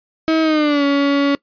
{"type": "tone with pitch glide", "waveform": "35% pulse", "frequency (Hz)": [320, 281.8], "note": ["D#4", "C#4"], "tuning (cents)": [49, 29], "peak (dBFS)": -11, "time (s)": [0.28, 1.35], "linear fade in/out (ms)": 0, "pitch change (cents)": -220, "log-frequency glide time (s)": [0.42, 0.84], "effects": ["noise-tail reverb RT60 0.1 s tail -22 dB re dry", "resampled to 11025 Hz"]}